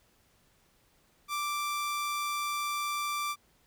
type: tone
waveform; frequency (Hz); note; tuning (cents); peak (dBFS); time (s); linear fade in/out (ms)
sawtooth; 1174.7; D6; 0; -27; 1.28-3.36; 50
effects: pink hiss -67 dBFS RMS until 3.66 s